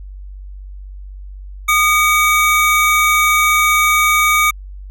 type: tone pair together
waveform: square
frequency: 1223.7 / 2269 Hz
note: D#6 / C#7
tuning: -29 / +40 cents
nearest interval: major seventh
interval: 1069 cents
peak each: -14 dBFS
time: 1.68-4.51 s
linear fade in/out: 10 ms
effects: added 48 Hz sine -29 dBFS peak until 4.9 s